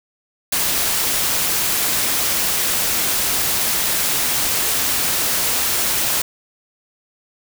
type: noise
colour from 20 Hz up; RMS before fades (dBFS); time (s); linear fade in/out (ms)
white; -19; 0.52-6.22; 5
effects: none